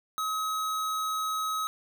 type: tone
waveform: square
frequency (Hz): 1275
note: D#6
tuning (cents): +42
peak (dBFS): -29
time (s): 0.18-1.67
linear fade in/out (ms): 0
effects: none